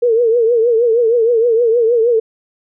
sine tone with vibrato, 464.5 Hz, A#4, 6 cents flat, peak -9 dBFS, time 0.02-2.2 s, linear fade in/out 10 ms, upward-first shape triangle, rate 6.4 Hz, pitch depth 110 cents each way, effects none

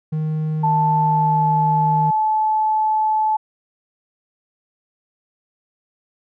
triangle tone, 155.56 Hz, D#3, in tune, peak -17 dBFS, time 0.12-2.11 s, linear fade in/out 10 ms
sine tone with pitch glide, 880 to 865.9 Hz, A5 to A5, 0 to -28 cents, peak -15 dBFS, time 0.63-3.37 s, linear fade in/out 10 ms, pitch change -28 cents, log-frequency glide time 1.02-1.45 s
effects none

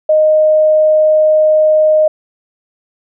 sine tone, 619 Hz, D#5, 9 cents flat, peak -6 dBFS, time 0.09-2.08 s, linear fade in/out 5 ms, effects none

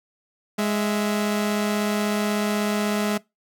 sawtooth tone pair together, 207.7 / 659.4 Hz, G#3 / E5, 0 / 0 cents, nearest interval octave + minor sixth, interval 2000 cents, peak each -18 / -25 dBFS, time 0.58-3.18 s, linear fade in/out 10 ms, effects noise-tail reverb RT60 0.2 s tail -22 dB re dry

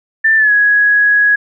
sine tone with pitch glide, 1778 to 1668.5 Hz, A6 to G#6, +18 to +8 cents, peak -7 dBFS, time 0.24-1.36 s, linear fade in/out 10 ms, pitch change -110 cents, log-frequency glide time 0.37-0.52 s, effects none

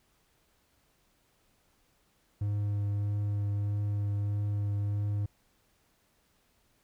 triangle tone with vibrato, 102.4 Hz, G#2, 24 cents flat, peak -26 dBFS, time 2.41-5.26 s, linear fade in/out 5 ms, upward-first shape triangle, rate 1.6 Hz, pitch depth 13 cents each way, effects pink hiss -70 dBFS RMS until 6.83 s

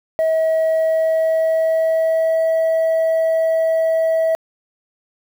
sine tone with pitch glide, 642 to 648.7 Hz, E5 to E5, -46 to -28 cents, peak -11 dBFS, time 0.19-4.35 s, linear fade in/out 0 ms, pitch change +18 cents, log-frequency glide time 0.71-2.46 s, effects tanh soft clip ceiling -13 dBFS + 7-bit

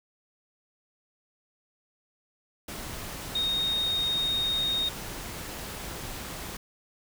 sine tone in noise, 3715 Hz, A#7, 7 cents flat, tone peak -25 dBFS, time 3.35-4.89 s, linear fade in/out 5 ms, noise pink, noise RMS -38 dBFS, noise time 2.68-6.57 s, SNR +10 dB, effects none

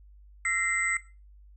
sine tone cluster, 1342 / 1885 / 2071 / 8000 Hz, E6 / A#6 / C7 / B8, +31 / +19 / -18 / +21 cents, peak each -35 / -33 / -27 / -34 dBFS, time 0.45-0.97 s, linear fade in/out 2 ms, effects noise-tail reverb RT60 0.3 s tail -17 dB re dry + added 50 Hz sine -50 dBFS peak until 1.56 s

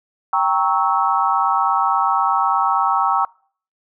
sine chord, G diminished seventh, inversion none, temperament equal with one note detuned, 784 / 932.3 / 1108.7 / 1304.9 Hz, G5 / Bb5 / Db6 / Fb6, 0 / 0 / 0 / -18 cents, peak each -20 dBFS, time 0.33-3.25 s, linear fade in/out 2 ms, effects noise-tail reverb RT60 0.5 s tail -25 dB re dry

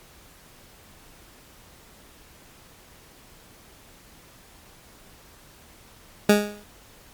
20% pulse tone with exponential decay, 207.1 Hz, G#3, 5 cents flat, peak -6 dBFS, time 6.29-6.64 s, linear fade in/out 5 ms, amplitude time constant 75 ms, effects pink hiss -51 dBFS RMS until 7.13 s + MP3 96 kbps

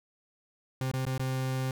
40% pulse tone with dropouts, 130.7 Hz, C3, 1 cent flat, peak -28 dBFS, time 0.81-1.71 s, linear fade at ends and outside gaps 2 ms, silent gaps 0.915-0.936 / 1.053-1.065 / 1.179-1.195 s, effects none

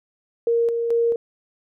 sine tone with tremolo, 466.2 Hz, A#4, in tune, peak -16 dBFS, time 0.47-1.16 s, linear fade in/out 2 ms, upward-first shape square, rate 2.3 Hz, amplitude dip 40%, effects none

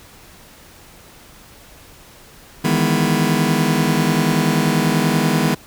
sawtooth chord, E major seventh, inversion third, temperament just, 154.51 / 164.81 / 206 / 247.2 Hz, D#3 / E3 / G#3 / B3, -12 / 0 / -14 / +2 cents, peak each -16 dBFS, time 2.64-5.55 s, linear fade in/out 10 ms, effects pink hiss -44 dBFS RMS until 5.66 s

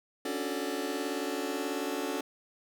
sawtooth chord, D major seventh, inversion third, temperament just, 275.3 / 293.7 / 367.1 / 440.5 Hz, C#4 / D4 / F#4 / A4, -12 / 0 / -14 / +2 cents, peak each -33 dBFS, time 0.25-2.21 s, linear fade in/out 5 ms, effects none

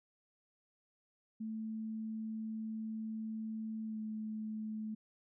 sine tone with pitch glide, 220 to 216.7 Hz, A3 to A3, 0 to -26 cents, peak -38 dBFS, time 1.4-4.95 s, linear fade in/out 10 ms, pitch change -26 cents, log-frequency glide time 3.85-3.99 s, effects none

